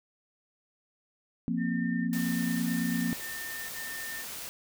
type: chord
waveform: sine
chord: F suspended fourth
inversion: none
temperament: just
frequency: 174.61 / 232.8 / 261.9 Hz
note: F3 / Bb3 / C4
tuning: 0 / -2 / +2 cents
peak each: -32 / -30 / -33 dBFS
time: 1.48-3.13 s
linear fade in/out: 0 ms
type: tone bursts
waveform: sine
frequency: 1808 Hz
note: A6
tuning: 47 cents sharp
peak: -38 dBFS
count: 5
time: 1.57-4.25 s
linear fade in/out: 50 ms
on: 520 ms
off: 20 ms
type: noise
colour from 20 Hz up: white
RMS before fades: -40 dBFS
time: 2.13-4.49 s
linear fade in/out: 0 ms
effects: none